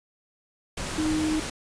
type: tone in noise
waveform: sine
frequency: 310.7 Hz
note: D#4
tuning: 2 cents flat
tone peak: -23 dBFS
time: 0.98-1.4 s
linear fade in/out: 5 ms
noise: pink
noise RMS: -32 dBFS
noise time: 0.77-1.5 s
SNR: +6 dB
effects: resampled to 22050 Hz